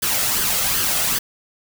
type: noise with flanger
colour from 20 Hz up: white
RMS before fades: -20 dBFS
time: 0.02-1.19 s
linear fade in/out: 10 ms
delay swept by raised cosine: 0.63 to 1.56 ms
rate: 2.6 Hz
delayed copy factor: +0.5
effects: none